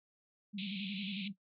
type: tone with vibrato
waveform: sine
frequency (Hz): 196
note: G3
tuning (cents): 0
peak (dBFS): -39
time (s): 0.53-1.33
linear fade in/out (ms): 20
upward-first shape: square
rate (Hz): 11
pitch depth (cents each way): 86
type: band-pass noise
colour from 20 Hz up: pink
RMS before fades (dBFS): -45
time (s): 0.58-1.28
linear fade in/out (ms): 5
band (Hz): 2300 to 4000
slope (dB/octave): 96
effects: noise-tail reverb RT60 0.1 s tail -17 dB re dry